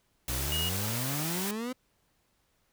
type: exponential sweep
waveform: 30% pulse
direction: up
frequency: 59 to 260 Hz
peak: -30 dBFS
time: 0.28-1.73 s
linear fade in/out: 10 ms
type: high-pass noise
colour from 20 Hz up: white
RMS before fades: -35 dBFS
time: 0.28-1.51 s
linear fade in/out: 2 ms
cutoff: 250 Hz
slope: 12 dB/octave
type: tone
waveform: triangle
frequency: 2882 Hz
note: F#7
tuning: 46 cents flat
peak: -29 dBFS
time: 0.52-0.69 s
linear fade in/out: 0 ms
effects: pink hiss -72 dBFS RMS until 2.72 s